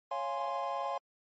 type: chord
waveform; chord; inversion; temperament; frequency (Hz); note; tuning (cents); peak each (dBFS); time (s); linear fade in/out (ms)
triangle; Db major seventh; none; equal with one note detuned; 554.4 / 694 / 830.6 / 1046.5; Db5 / F5 / Ab5 / C6; 0 / -11 / 0 / 0; -37 / -36 / -36 / -35; 0.11-0.98; 5
effects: tanh soft clip ceiling -21 dBFS + MP3 32 kbps